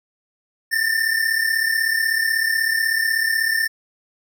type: tone pair together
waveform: square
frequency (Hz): 1771 / 1807.2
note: A6 / A6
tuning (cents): +11 / +46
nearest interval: unison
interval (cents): 35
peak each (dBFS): -23 / -20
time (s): 0.71-3.68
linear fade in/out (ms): 20
effects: none